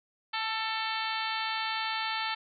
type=harmonic tone with a mistuned harmonic; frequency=444.4 Hz; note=A4; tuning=17 cents sharp; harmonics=2 / 3 / 4 / 5 / 6 / 7 / 8 / 9 / 10; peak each=-35 / -37 / -38 / -39 / -40 / -40 / -41 / -42 / -42 dBFS; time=0.33-2.35 s; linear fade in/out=10 ms; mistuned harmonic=2; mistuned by=-17 cents; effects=none